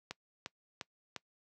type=click train; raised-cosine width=0.2 ms; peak=-22 dBFS; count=4; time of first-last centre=0.11-1.163 s; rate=2.85 Hz; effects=noise-tail reverb RT60 0.1 s tail -23 dB re dry + high-pass 100 Hz 12 dB/octave